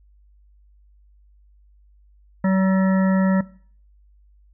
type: harmonic tone with a mistuned harmonic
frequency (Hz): 190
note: F#3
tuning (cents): +46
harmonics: 1 / 3 / 5 / 7 / 9 / 10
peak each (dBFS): -16 / -26 / -30 / -33 / -35 / -36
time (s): 2.44-3.41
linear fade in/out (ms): 5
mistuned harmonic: 9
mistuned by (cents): +29
effects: noise-tail reverb RT60 0.5 s tail -19 dB re dry + added 50 Hz sine -51 dBFS peak until 4.53 s